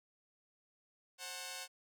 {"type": "chord", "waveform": "5% pulse", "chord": "F# diminished", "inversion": "second", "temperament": "just", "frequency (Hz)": [532.8, 740, 888], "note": ["C5", "F#5", "A5"], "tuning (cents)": [31, 0, 16], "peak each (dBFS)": [-37, -35, -40], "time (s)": [1.18, 1.68], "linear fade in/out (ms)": 50, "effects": []}